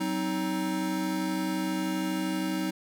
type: chord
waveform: square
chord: C diminished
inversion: second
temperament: just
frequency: 188.37 / 261.6 / 314 Hz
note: Gb3 / C4 / Eb4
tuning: +31 / 0 / +16 cents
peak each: -33 / -36 / -31 dBFS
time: 0-2.71 s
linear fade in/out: 10 ms
effects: none